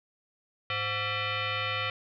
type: tone with frequency modulation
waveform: sine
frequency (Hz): 520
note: C5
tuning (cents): -11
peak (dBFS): -28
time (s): 0.7-1.9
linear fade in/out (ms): 2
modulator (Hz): 624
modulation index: 4.7
effects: none